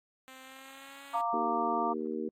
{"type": "tone with pitch glide", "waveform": "5% pulse", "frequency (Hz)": [261.6, 278.8], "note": ["C4", "C#4"], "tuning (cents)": [0, 10], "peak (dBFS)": -37, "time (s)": [0.28, 1.21], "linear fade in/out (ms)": 0, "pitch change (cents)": 110, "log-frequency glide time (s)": [0.43, 1.05]}
{"type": "chord", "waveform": "sine", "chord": "Bb major", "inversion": "second", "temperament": "equal with one note detuned", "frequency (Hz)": [698.5, 923.2, 1174.7], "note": ["F5", "Bb5", "D6"], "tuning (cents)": [0, -17, 0], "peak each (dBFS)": [-33, -33, -33], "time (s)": [1.13, 1.94], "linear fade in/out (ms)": 20}
{"type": "harmonic tone", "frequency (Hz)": 78.2, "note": "D#2", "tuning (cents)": 9, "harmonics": [3, 4, 5, 6], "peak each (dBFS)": [-37, -38, -37, -40], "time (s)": [1.33, 2.29], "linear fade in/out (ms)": 5}
{"effects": ["AAC 48 kbps"]}